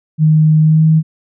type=tone with pitch glide; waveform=sine; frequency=155.56 to 158.28 Hz; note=D#3 to D#3; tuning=0 to +30 cents; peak=-6 dBFS; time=0.18-1.03 s; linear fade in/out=50 ms; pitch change=+30 cents; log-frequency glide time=0.61-0.84 s; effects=none